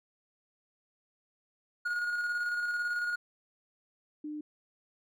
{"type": "tone with tremolo", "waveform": "triangle", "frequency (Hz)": 1438, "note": "F#6", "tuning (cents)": -50, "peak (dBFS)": -27, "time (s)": [1.85, 3.16], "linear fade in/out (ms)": 10, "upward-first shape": "square", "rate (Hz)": 18, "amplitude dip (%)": 30}
{"type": "tone", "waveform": "sine", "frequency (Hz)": 300.9, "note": "D4", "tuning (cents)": 42, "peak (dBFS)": -36, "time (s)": [4.24, 4.41], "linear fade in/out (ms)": 5}
{"effects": []}